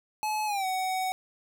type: tone with pitch glide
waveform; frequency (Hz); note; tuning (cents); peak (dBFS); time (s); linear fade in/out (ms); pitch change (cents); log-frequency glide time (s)
square; 856 to 749.5; A5 to F#5; -48 to +22; -28; 0.23-1.12; 0; -230; 0.46-0.66
effects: none